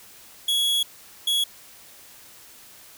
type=tone bursts at uneven times; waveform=45% pulse; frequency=3347 Hz; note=G#7; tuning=13 cents sharp; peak=-20 dBFS; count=2; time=0.48-0.83 / 1.27-1.44 s; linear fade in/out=5 ms; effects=white hiss -48 dBFS RMS until 2.97 s